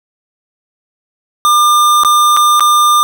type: tone with dropouts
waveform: square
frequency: 1200 Hz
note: D6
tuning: 37 cents sharp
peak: -7 dBFS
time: 1.45-3.03 s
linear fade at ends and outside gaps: 0 ms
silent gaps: 2.035-2.048 / 2.366-2.371 / 2.596-2.606 s
effects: none